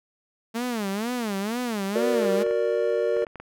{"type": "tone with vibrato", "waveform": "sawtooth", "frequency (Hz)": 220, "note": "A3", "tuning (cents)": 0, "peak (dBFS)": -22, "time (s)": [0.54, 2.44], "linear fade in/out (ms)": 20, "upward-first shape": "sine", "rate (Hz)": 2.1, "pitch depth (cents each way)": 220}
{"type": "chord", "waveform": "triangle", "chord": "Gb augmented", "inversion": "none", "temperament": "equal", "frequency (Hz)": [370, 466.2, 587.3], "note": ["Gb4", "Bb4", "D5"], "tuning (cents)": [0, 0, 0], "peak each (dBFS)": [-26, -22, -24], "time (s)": [1.95, 3.25], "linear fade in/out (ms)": 10}
{"type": "clicks", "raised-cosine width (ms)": 0.5, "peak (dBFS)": -25, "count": 9, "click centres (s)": [2.144, 2.25, 2.465, 2.51, 3.167, 3.223, 3.268, 3.357, 3.4]}
{"effects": []}